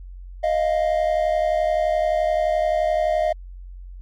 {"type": "tone pair together", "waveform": "triangle", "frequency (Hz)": [624, 695.6], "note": ["D#5", "F5"], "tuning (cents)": [5, -7], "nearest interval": "major second", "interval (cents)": 188, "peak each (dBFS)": [-18, -20], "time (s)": [0.43, 3.33], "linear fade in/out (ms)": 10, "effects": ["added 45 Hz sine -35 dBFS peak until 4.01 s", "Opus 48 kbps"]}